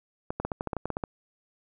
clicks, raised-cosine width 1 ms, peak -16 dBFS, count 12, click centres 0.305 / 0.4 / 0.45 / 0.518 / 0.609 / 0.673 / 0.732 / 0.767 / 0.856 / 0.903 / 0.969 / 1.038 s, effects none

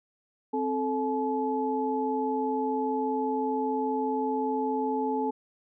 sine tone cluster, 263.1 / 438.1 / 857 Hz, C4 / A4 / A5, +10 / -7 / -46 cents, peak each -30 dBFS, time 0.53-5.31 s, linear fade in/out 10 ms, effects none

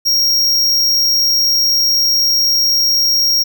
square tone, 5588 Hz, F8, in tune, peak -11 dBFS, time 0.05-3.44 s, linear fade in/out 20 ms, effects none

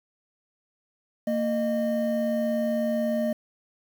triangle tone pair together, 229.5 / 612 Hz, A#3 / D#5, -27 / -29 cents, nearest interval octave + perfect fourth, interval 1698 cents, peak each -24 dBFS, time 1.27-3.33 s, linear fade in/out 5 ms, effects 8-bit

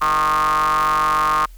square ring-modulated tone, 75.1 Hz, D2, 39 cents sharp, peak -13 dBFS, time 0.01-1.46 s, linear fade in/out 10 ms, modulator 1150 Hz, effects added 41 Hz sine -37 dBFS peak until 1.57 s + white hiss -54 dBFS RMS until 1.57 s

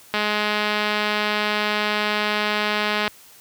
click train, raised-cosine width 0.3 ms, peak -6 dBFS, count 618, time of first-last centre 0.14-3.078 s, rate 210 Hz, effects white hiss -48 dBFS RMS until 3.4 s + high-pass 60 Hz 12 dB/octave

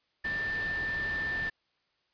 sine tone in noise, 1781 Hz, A6, 21 cents sharp, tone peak -30 dBFS, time 0.24-1.5 s, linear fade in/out 10 ms, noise pink, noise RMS -41 dBFS, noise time 0.24-1.5 s, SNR +8 dB, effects white hiss -74 dBFS RMS until 2.13 s + resampled to 11025 Hz

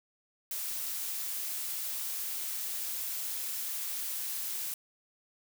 blue noise, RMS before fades -36 dBFS, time 0.51-4.74 s, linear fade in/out 2 ms, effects none

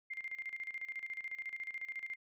sine tone with tremolo, 2105 Hz, C7, 10 cents sharp, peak -38 dBFS, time 0.1-2.16 s, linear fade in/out 10 ms, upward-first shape square, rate 14 Hz, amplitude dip 75%, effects none

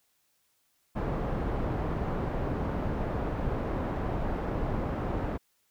pink low-pass noise, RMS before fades -31 dBFS, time 0.95-5.38 s, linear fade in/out 20 ms, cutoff 920 Hz, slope 12 dB/octave, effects white hiss -72 dBFS RMS until 5.7 s

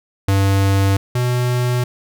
square tone pair in turn, 97.9 / 123.61 Hz, G2 / B2, -2 / +2 cents, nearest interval major third, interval 404 cents, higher second, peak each -13 / -16 dBFS, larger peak first, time 0.28-0.97 / 1.15-1.84 s, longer neither, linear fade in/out 5 ms, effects none

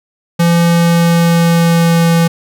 square tone with pitch glide, 170.1 to 167.47 Hz, F3 to E3, -45 to +28 cents, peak -8 dBFS, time 0.39-2.28 s, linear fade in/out 10 ms, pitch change -27 cents, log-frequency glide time 0.64-2.12 s, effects none

